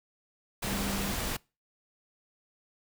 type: tone in noise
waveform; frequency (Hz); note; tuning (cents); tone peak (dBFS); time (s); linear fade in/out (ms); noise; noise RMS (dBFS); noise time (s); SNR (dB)
sine; 198; G3; +18; -34; 0.67-1.12; 10; pink; -33; 0.62-1.37; -4
effects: noise-tail reverb RT60 0.3 s tail -25 dB re dry